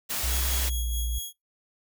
white noise, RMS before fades -30 dBFS, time 0.09-0.7 s, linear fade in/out 20 ms
sine tone with pitch glide, 63.4 to 58.14 Hz, B1 to A#1, +46 to -4 cents, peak -26 dBFS, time 0.23-1.19 s, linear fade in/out 10 ms, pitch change -150 cents, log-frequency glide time 0.65-0.79 s
10% pulse tone with tremolo, 3316 Hz, G#7, 3 cents flat, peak -24 dBFS, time 0.28-1.33 s, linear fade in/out 50 ms, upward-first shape sine, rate 4.6 Hz, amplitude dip 50%
effects noise-tail reverb RT60 0.2 s tail -25 dB re dry

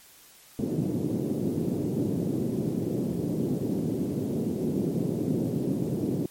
white band-pass noise, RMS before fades -28 dBFS, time 0.59-6.26 s, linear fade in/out 2 ms, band 120 to 360 Hz, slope 24 dB/octave, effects white hiss -53 dBFS RMS until 6.3 s + MP3 64 kbps

